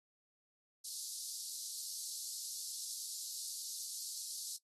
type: high-pass noise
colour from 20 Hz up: pink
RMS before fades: -44 dBFS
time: 0.84-4.57 s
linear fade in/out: 10 ms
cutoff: 4200 Hz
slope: 48 dB/octave
effects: noise-tail reverb RT60 0.1 s tail -17 dB re dry + AAC 32 kbps